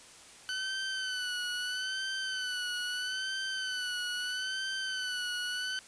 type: tone with vibrato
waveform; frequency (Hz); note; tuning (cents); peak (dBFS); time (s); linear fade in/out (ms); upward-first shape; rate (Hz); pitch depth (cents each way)
20% pulse; 1506; F#6; +30; -28; 0.49-5.79; 0; sine; 0.77; 52
effects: white hiss -53 dBFS RMS until 5.87 s + resampled to 22050 Hz